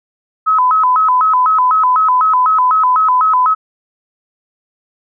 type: tone with vibrato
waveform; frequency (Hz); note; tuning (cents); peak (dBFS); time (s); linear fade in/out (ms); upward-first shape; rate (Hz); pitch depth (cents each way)
sine; 1135; C#6; +41; -8; 0.46-3.55; 20; square; 4; 210
effects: none